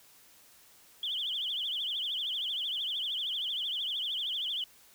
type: tone with vibrato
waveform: sine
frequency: 3231 Hz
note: G#7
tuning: 48 cents flat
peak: -31 dBFS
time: 1.03-4.64 s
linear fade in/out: 2 ms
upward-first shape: triangle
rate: 13 Hz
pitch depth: 200 cents each way
effects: white hiss -59 dBFS RMS until 4.94 s